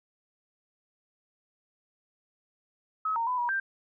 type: tone with pitch steps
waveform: sine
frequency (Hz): 1281 / 922 / 1001 / 963 / 1577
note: E6 / A#5 / B5 / B5 / G6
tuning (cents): -50 / -19 / +23 / -44 / +10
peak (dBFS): -26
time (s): 3.05-3.6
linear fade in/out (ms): 5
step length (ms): 110
effects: none